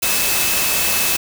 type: tone in noise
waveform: sine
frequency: 2600 Hz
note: E7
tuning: 24 cents flat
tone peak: -25 dBFS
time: 0.02-1.17 s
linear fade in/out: 10 ms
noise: white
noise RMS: -18 dBFS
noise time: 0.02-1.17 s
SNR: -10 dB
effects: none